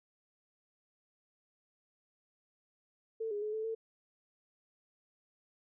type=tone with pitch steps; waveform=sine; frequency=447.3 / 412.5 / 425.7 / 437.6 / 448.1 Hz; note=A4 / G#4 / G#4 / A4 / A4; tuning=+28 / -12 / +43 / -9 / +32 cents; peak=-34 dBFS; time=3.2-3.75 s; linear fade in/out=10 ms; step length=110 ms; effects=none